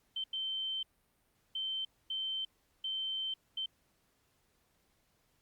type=tone bursts at uneven times; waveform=sine; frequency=3102 Hz; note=G7; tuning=19 cents flat; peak=-34 dBFS; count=6; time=0.16-0.24 / 0.33-0.83 / 1.55-1.85 / 2.1-2.45 / 2.84-3.34 / 3.57-3.66 s; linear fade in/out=5 ms; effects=pink hiss -74 dBFS RMS until 5.41 s + Opus 48 kbps